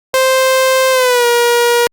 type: tone with pitch glide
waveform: sawtooth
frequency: 523 to 476.8 Hz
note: C5 to A#4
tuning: -1 to +39 cents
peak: -5 dBFS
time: 0.14-1.87 s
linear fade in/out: 0 ms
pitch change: -160 cents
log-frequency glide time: 0.91-1.26 s
effects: Opus 48 kbps